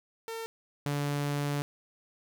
sawtooth tone pair in turn, 453 / 144.26 Hz, A#4 / D3, -50 / -31 cents, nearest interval octave + minor sixth, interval 1981 cents, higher first, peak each -32 / -25 dBFS, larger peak second, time 0.28-0.46 / 0.86-1.62 s, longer second, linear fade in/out 0 ms, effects none

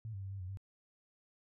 sine tone with pitch steps, 110.7 / 97.5 / 96.6 / 98.2 / 90.8 / 97.3 Hz, A2 / G2 / G2 / G2 / F#2 / G2, +11 / -9 / -25 / +4 / -32 / -12 cents, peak -40 dBFS, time 0.05-0.572 s, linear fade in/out 0 ms, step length 87 ms, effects none

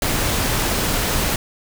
pink noise, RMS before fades -20 dBFS, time 0.02-1.36 s, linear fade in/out 2 ms, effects none

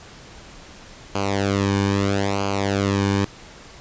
sawtooth tone with flanger, 99.2 Hz, G2, 21 cents sharp, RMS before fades -21 dBFS, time 1.15-3.25 s, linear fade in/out 5 ms, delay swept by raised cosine 0.54 to 1.53 ms, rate 0.77 Hz, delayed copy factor -0.8, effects pink hiss -43 dBFS RMS until 3.8 s + resampled to 16000 Hz

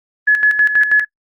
sine tone with tremolo, 1702 Hz, G#6, 42 cents sharp, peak -7 dBFS, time 0.27-1.05 s, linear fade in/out 10 ms, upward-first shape square, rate 6.2 Hz, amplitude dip 60%, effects noise-tail reverb RT60 0.1 s tail -26 dB re dry + Opus 24 kbps

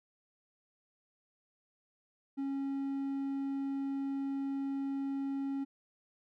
triangle tone with hard clipping, 274.5 Hz, C#4, 17 cents flat, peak -34 dBFS, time 2.37-5.65 s, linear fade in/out 20 ms, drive 6 dB, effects none

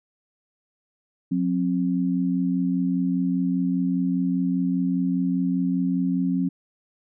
sine tone pair together, 181 / 266 Hz, F#3 / C4, -38 / +29 cents, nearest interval perfect fifth, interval 667 cents, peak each -23 dBFS, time 1.31-6.49 s, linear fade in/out 10 ms, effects none

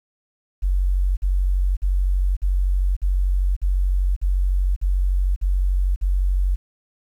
sine tone bursts, 46.38 Hz, F#1, 5 cents sharp, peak -16 dBFS, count 10, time 0.62-6.561 s, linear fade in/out 20 ms, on 550 ms, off 49 ms, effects 9-bit

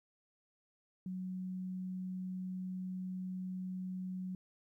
sine tone, 185 Hz, F#3, in tune, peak -38 dBFS, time 1.06-4.35 s, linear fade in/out 2 ms, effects 13-bit

